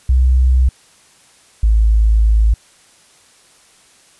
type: tone pair in turn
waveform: sine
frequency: 63.7 / 54.23 Hz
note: C2 / A1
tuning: -46 / -24 cents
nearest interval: minor third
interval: 278 cents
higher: first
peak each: -8 dBFS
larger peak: neither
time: 0.09-0.69 / 1.63-2.54 s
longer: second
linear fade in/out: 5 ms
effects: white hiss -49 dBFS RMS until 4.19 s + resampled to 24000 Hz